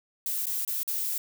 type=noise with dropouts; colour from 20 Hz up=violet; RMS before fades=-30 dBFS; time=0.26-1.18 s; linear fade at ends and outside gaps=2 ms; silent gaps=0.457-0.467 / 0.65-0.677 / 0.832-0.877 s; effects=none